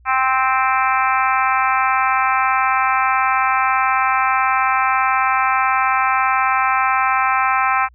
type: harmonic tone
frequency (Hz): 261.6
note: C4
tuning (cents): 0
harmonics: 3 / 4 / 5 / 6 / 7 / 8 / 9 / 10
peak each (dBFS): -20 / -19 / -19 / -25 / -27 / -29 / -24 / -31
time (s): 0.05-7.89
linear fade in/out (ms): 50
effects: added 60 Hz sine -46 dBFS peak until 7.94 s